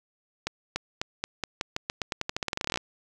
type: accelerating click train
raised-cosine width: 0.2 ms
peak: -11 dBFS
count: 25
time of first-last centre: 0.47-2.774 s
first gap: 290 ms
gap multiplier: 0.88
effects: none